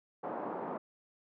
white band-pass noise, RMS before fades -39 dBFS, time 0.23-0.78 s, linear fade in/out 10 ms, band 200 to 980 Hz, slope 24 dB/octave, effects none

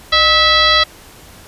sine tone with frequency modulation, 2637 Hz, E7, in tune, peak -8 dBFS, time 0.12-0.84 s, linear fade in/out 10 ms, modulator 676 Hz, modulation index 2.7, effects pink hiss -40 dBFS RMS until 1.47 s + resampled to 32000 Hz

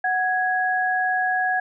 sine tone pair together, 740 / 1662.4 Hz, F#5 / G#6, 0 / +1 cents, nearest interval octave + major second, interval 1401 cents, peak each -22 dBFS, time 0.04-1.6 s, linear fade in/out 5 ms, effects none

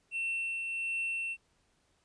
triangle tone with tremolo, 2700 Hz, E7, 41 cents sharp, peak -29 dBFS, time 0.11-1.37 s, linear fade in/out 50 ms, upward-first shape triangle, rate 1.4 Hz, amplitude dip 35%, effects pink hiss -72 dBFS RMS until 2.04 s + resampled to 22050 Hz

